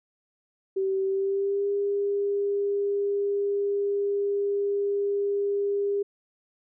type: tone with pitch glide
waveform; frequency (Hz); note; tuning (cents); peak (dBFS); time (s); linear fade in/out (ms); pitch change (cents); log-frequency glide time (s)
sine; 385.2 to 403; G4 to G4; -30 to +48; -23; 0.76-6.03; 10; +78; 1.04-1.68
effects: none